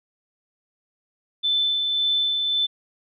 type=tone with tremolo; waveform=sine; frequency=3523 Hz; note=A7; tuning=1 cent sharp; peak=-18 dBFS; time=1.43-2.67 s; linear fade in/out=20 ms; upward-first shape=sine; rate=1.8 Hz; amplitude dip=30%; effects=none